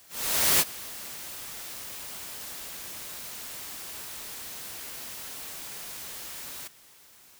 white noise with ADSR envelope, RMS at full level -20 dBFS, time 0.09-6.68 s, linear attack 510 ms, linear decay 39 ms, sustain -20 dB, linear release 9 ms, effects white hiss -55 dBFS RMS until 7.39 s

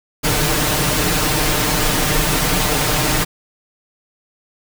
pink noise with comb filter, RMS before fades -17 dBFS, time 0.23-3.25 s, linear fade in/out 20 ms, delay 6.6 ms, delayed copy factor +0.75, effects none

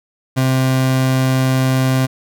30% pulse tone, 130.81 Hz, C3, in tune, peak -10 dBFS, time 0.36-2.07 s, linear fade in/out 20 ms, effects none

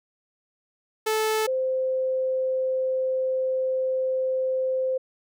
sawtooth / sine tone pair in turn, 436 / 520 Hz, A4 / C5, -16 / -11 cents, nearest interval minor third, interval 305 cents, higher second, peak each -18 / -22 dBFS, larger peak first, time 1.06-1.47 / 1.47-4.98 s, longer second, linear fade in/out 10 ms, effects none

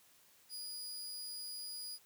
sawtooth tone, 4901 Hz, D#8, 27 cents flat, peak -40 dBFS, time 0.49-1.99 s, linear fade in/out 50 ms, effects white hiss -66 dBFS RMS until 2.05 s + high-pass 60 Hz 12 dB/octave

